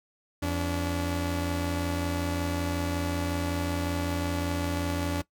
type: tone pair together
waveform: sawtooth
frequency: 85.36 / 287.1 Hz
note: F2 / D4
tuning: -39 / -39 cents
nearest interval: octave + major sixth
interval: 2100 cents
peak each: -26 dBFS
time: 0.42-5.22 s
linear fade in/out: 10 ms
effects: noise-tail reverb RT60 0.1 s tail -19 dB re dry